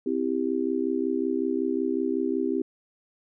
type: chord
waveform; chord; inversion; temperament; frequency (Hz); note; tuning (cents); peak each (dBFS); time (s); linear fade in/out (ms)
sine; C major; none; just; 261.6 / 327 / 392.4; C4 / E4 / G4; 0 / -14 / +2; -28; 0.06-2.62; 5
effects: none